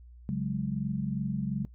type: chord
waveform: sine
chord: C# suspended fourth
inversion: none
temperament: equal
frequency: 138.59 / 185 / 207.7 Hz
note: C#3 / F#3 / G#3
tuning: 0 / 0 / 0 cents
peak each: -33 dBFS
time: 0.29-1.65 s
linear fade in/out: 0 ms
effects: noise-tail reverb RT60 0.1 s tail -20 dB re dry + added 60 Hz sine -48 dBFS peak until 1.74 s